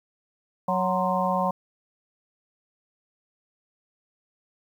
harmonic tone with a mistuned harmonic, 185 Hz, F#3, in tune, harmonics 1 / 3 / 4 / 5 / 6, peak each -28 / -28 / -28 / -28 / -28 dBFS, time 0.68-1.51 s, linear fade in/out 5 ms, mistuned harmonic 6, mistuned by -100 cents, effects 9-bit

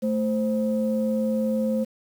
sine tone pair together, 220.3 / 524 Hz, A3 / C5, +2 / +2 cents, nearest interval octave + minor third, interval 1500 cents, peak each -22 / -25 dBFS, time 0.02-1.85 s, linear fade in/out 20 ms, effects tanh soft clip ceiling -14 dBFS + 8-bit

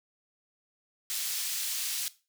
pink high-pass noise, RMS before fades -33 dBFS, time 1.1-2.08 s, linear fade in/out 0 ms, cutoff 3800 Hz, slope 12 dB/octave, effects noise-tail reverb RT60 0.3 s tail -17 dB re dry

